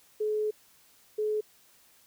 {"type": "tone pair in turn", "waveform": "sine", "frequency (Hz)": [426.7, 426.7], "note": ["G#4", "G#4"], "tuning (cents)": [47, 47], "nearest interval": "unison", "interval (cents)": 0, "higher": "neither", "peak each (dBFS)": -26, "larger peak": "neither", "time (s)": [[0.2, 0.51], [1.18, 1.41]], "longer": "first", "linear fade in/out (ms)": 10, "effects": ["white hiss -61 dBFS RMS until 2.06 s"]}